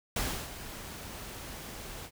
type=noise with ADSR envelope; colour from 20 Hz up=pink; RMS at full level=-31 dBFS; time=0.16-2.11 s; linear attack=4 ms; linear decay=310 ms; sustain=-12 dB; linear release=64 ms; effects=none